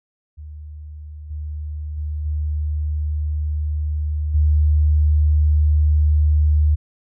sine tone with level steps, 75.5 Hz, D2, 48 cents sharp, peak -32 / -25 / -22 / -19 / -12 dBFS, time 0.37-6.76 s, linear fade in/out 20 ms, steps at 1.3 / 1.97 / 2.25 / 4.34 s, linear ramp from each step 10 ms, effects none

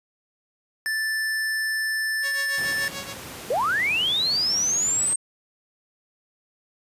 square tone, 1760 Hz, A6, in tune, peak -24 dBFS, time 0.86-2.88 s, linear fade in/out 0 ms
5% pulse tone with tremolo, 555 Hz, C#5, 2 cents sharp, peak -18 dBFS, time 2.22-3.15 s, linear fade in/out 50 ms, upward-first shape triangle, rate 6.9 Hz, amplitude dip 90%
pink noise, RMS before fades -37 dBFS, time 2.57-5.14 s, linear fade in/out 10 ms
sine linear sweep, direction up, 437.3 to 8500 Hz, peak -20 dBFS, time 3.5-5.16 s, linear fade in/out 5 ms
effects high-pass 100 Hz 12 dB/octave + resampled to 32000 Hz

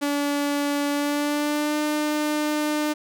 sawtooth tone with pitch glide, 287.3 to 300.9 Hz, D4 to D4, -38 to +42 cents, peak -18 dBFS, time 0.01-2.94 s, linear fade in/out 20 ms, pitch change +80 cents, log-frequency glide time 0.9-1.82 s, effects none

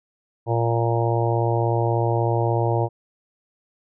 harmonic tone, 116.54 Hz, A#2, in tune, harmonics 1 / 3 / 4 / 5 / 6 / 7 / 8, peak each -21 / -26 / -27 / -28 / -29 / -29 / -30 dBFS, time 0.46-2.89 s, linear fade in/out 50 ms, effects none

